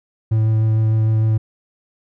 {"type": "tone with vibrato", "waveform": "triangle", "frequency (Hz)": 110, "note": "A2", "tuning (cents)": 0, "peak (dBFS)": -11, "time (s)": [0.31, 1.38], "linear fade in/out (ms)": 10, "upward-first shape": "square", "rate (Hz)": 6.6, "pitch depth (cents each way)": 8, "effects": []}